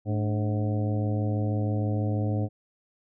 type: harmonic tone with a mistuned harmonic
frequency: 106.1 Hz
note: G#2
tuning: 38 cents sharp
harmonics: 1 / 2 / 3 / 4 / 5 / 6 / 7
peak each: -25 / -33 / -33 / -40 / -37 / -42 / -41 dBFS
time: 0.05-2.49 s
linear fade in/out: 50 ms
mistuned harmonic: 3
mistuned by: -110 cents
effects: none